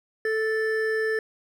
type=tone pair together; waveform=triangle; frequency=439.7 / 1760 Hz; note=A4 / A6; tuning=-1 / 0 cents; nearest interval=2 octaves; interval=2401 cents; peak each=-22 / -26 dBFS; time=0.25-1.19 s; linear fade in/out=2 ms; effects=none